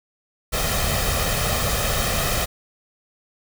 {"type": "noise with comb filter", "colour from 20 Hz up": "pink", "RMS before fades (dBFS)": -22, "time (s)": [0.52, 2.46], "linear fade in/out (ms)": 20, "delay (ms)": 1.6, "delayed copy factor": 0.65, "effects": []}